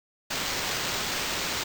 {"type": "noise with sample-and-hold", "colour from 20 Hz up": "blue", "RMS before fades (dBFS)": -30, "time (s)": [0.3, 1.64], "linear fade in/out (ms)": 10, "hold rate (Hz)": 11025, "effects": []}